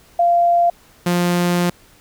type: tone pair in turn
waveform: sine / sawtooth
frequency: 692 / 175.82 Hz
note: F5 / F3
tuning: -16 / +12 cents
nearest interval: 2 octaves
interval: 2372 cents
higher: first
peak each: -11 dBFS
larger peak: neither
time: 0.19-0.7 / 1.06-1.7 s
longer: second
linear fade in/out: 5 ms
effects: pink hiss -50 dBFS RMS until 2 s